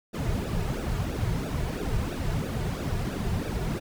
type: noise with flanger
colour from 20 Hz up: brown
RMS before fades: -29 dBFS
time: 0.13-3.8 s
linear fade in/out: 20 ms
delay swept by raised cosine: 0.94 to 3.84 ms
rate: 3 Hz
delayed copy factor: -0.8
effects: none